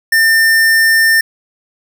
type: tone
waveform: square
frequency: 1800 Hz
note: A6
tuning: 39 cents sharp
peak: -8 dBFS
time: 0.12-1.21 s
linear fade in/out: 5 ms
effects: none